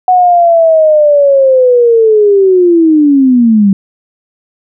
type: linear sweep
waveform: sine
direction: down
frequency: 740 to 191.2 Hz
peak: -3 dBFS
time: 0.08-3.73 s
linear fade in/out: 2 ms
effects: none